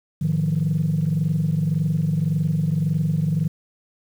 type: tone cluster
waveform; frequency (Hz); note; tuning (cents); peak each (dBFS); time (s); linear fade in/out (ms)
sine; 106.3 / 154.1 / 175.9; G#2 / D#3 / F3; +41 / -16 / +13; -27 / -19 / -23; 0.21-3.48; 10
effects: tanh soft clip ceiling -13 dBFS + 8-bit